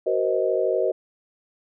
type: chord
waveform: sine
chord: C half-diminished seventh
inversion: second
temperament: just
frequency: 376.7 / 470.9 / 523.3 / 627.9 Hz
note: Gb4 / Bb4 / C5 / Eb5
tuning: +31 / +18 / 0 / +16 cents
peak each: -25 dBFS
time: 0.06-0.92 s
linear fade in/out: 10 ms
effects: none